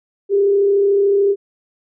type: tone with frequency modulation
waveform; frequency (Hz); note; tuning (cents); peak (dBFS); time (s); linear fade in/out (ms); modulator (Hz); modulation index
sine; 399.7; G4; +34; -11; 0.29-1.36; 50; 33.6; 0.31
effects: none